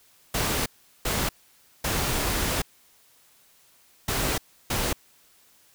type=noise bursts at uneven times; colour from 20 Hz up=pink; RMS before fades=-26 dBFS; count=5; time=0.34-0.66 / 1.05-1.29 / 1.84-2.62 / 4.08-4.38 / 4.7-4.93 s; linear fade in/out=5 ms; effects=white hiss -59 dBFS RMS until 5.74 s